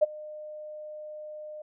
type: tone with ADSR envelope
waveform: sine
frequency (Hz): 608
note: D#5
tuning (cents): -40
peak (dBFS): -15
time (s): 0.01-1.62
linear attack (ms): 20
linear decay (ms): 22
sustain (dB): -23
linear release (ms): 5
effects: none